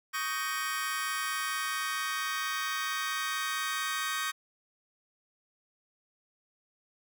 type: chord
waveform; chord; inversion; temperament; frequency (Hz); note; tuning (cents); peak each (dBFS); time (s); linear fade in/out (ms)
sawtooth; Eb dominant seventh; third; just; 1120.1 / 1244.5 / 1555.6 / 1866.8; Db6 / Eb6 / G6 / Bb6; +18 / 0 / -14 / +2; -33; 0.13-4.32; 20
effects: none